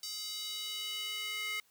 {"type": "tone with high-pass filter sweep", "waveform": "square", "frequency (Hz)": 424, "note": "G#4", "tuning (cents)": 36, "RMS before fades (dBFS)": -39, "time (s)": [0.03, 1.6], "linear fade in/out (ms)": 2, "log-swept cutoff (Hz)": [4800, 2100], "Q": 2.9, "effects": ["white hiss -69 dBFS RMS until 1.7 s"]}